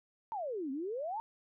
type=exponential two-way sweep; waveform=sine; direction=down then up; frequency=932.3 to 256.7 to 932.3 Hz; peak=-35 dBFS; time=0.32-1.2 s; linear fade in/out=0 ms; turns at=0.71 s; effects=none